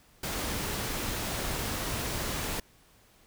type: noise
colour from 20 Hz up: pink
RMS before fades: -33 dBFS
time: 0.23-2.6 s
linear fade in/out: 5 ms
effects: pink hiss -61 dBFS RMS until 3.26 s